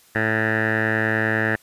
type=tone with low-pass filter; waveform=10% pulse; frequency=110 Hz; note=A2; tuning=in tune; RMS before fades=-21 dBFS; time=0.15-1.56 s; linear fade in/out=5 ms; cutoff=1800 Hz; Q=7.1; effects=white hiss -54 dBFS RMS until 1.62 s + resampled to 32000 Hz